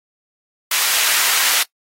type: high-pass noise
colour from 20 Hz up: pink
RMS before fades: -17 dBFS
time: 0.71-1.63 s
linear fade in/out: 5 ms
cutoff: 1500 Hz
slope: 12 dB/octave
effects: noise-tail reverb RT60 0.1 s tail -22 dB re dry + AAC 48 kbps